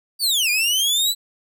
sawtooth linear two-way sweep, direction down then up, 4710 to 2381 to 4034 Hz, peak -14 dBFS, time 0.19-1.15 s, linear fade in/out 50 ms, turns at 0.5 s, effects none

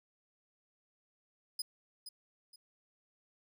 sawtooth tone with echo, 5010 Hz, D#8, 11 cents sharp, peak -32 dBFS, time 1.59-1.62 s, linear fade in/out 5 ms, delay 470 ms, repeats 2, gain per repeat -10 dB, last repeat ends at 2.56 s, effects none

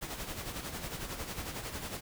pink noise with tremolo, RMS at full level -38 dBFS, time 0.01-2.01 s, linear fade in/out 20 ms, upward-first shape sine, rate 11 Hz, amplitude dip 55%, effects none

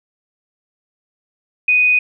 sine tone, 2489 Hz, D#7, in tune, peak -10 dBFS, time 1.68-1.99 s, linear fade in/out 5 ms, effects none

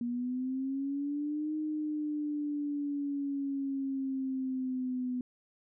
sine linear two-way sweep, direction up then down, 237.3 to 308.7 to 248.9 Hz, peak -31 dBFS, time 0.01-5.21 s, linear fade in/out 2 ms, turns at 1.55 s, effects none

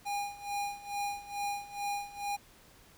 square tone with tremolo, 813 Hz, G#5, 37 cents flat, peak -32 dBFS, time 0.05-2.37 s, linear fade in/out 20 ms, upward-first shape sine, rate 2.3 Hz, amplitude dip 85%, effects pink hiss -59 dBFS RMS until 2.97 s

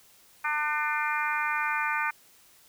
harmonic tone, 300.1 Hz, D4, 38 cents sharp, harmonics 3 / 4 / 5 / 6 / 7 / 8, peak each -32 / -32 / -31 / -35 / -35 / -34 dBFS, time 0.44-2.11 s, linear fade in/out 10 ms, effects white hiss -58 dBFS RMS until 2.68 s

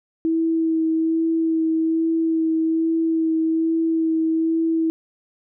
sine tone with vibrato, 324.2 Hz, E4, 29 cents flat, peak -17 dBFS, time 0.25-4.9 s, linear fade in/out 0 ms, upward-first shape sine, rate 1.2 Hz, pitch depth 15 cents each way, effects none

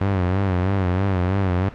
sawtooth tone with vibrato, 94 Hz, F#2, 28 cents sharp, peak -14 dBFS, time 0.01-1.69 s, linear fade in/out 0 ms, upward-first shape sine, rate 3.1 Hz, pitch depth 95 cents each way, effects pink hiss -41 dBFS RMS until 1.74 s + low-pass 2000 Hz 12 dB/octave

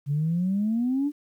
sine exponential sweep, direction up, 138.6 to 298.6 Hz, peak -21 dBFS, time 0.06-1.12 s, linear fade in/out 50 ms, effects tanh soft clip ceiling -17 dBFS + 10-bit

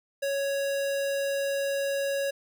square tone, 555 Hz, C#5, 2 cents sharp, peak -27 dBFS, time 0.22-2.31 s, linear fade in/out 10 ms, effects none

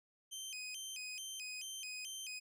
20% pulse tone with vibrato, 2794 Hz, F7, in tune, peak -38 dBFS, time 0.31-2.4 s, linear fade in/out 20 ms, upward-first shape square, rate 2.3 Hz, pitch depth 190 cents each way, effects none

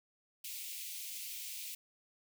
white high-pass noise, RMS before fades -44 dBFS, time 0.44-1.75 s, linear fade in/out 5 ms, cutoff 2200 Hz, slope 48 dB/octave, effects none

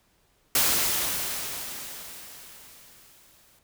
white noise with exponential decay, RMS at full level -21 dBFS, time 0.55-3.59 s, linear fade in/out 2 ms, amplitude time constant 660 ms, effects pink hiss -66 dBFS RMS until 3.63 s

